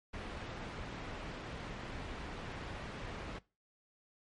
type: low-pass noise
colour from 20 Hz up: pink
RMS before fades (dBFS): -44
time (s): 0.13-3.39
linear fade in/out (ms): 10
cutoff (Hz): 2800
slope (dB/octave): 12
effects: noise-tail reverb RT60 0.3 s tail -21 dB re dry + MP3 48 kbps